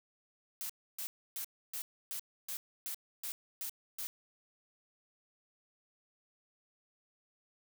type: noise bursts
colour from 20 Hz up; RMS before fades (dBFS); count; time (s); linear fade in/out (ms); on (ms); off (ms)
blue; -40; 10; 0.61-4.07; 0; 85; 290
effects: none